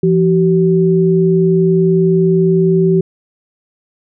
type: tone pair together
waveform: sine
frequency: 169.7 / 381 Hz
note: F3 / G4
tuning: -49 / -49 cents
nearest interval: octave + major second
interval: 1400 cents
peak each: -11 dBFS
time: 0.03-3.01 s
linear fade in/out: 5 ms
effects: none